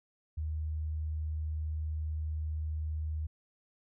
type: tone with vibrato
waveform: sine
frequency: 77.6 Hz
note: D#2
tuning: 4 cents flat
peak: -32 dBFS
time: 0.37-3.27 s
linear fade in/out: 10 ms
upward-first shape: triangle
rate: 20 Hz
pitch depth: 32 cents each way
effects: none